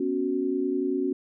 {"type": "chord", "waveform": "sine", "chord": "B suspended second", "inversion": "none", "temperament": "equal", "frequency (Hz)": [246.9, 277.2, 370], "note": ["B3", "C#4", "F#4"], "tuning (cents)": [0, 0, 0], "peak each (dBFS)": [-32, -27, -27], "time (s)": [0, 1.13], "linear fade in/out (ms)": 5, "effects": []}